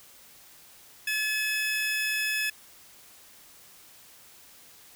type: tone pair together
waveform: 35% pulse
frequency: 1715.9 / 2571 Hz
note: A6 / E7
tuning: -44 / -44 cents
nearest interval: perfect fifth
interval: 700 cents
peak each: -28 / -27 dBFS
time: 1.07-2.5 s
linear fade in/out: 5 ms
effects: white hiss -53 dBFS RMS until 4.95 s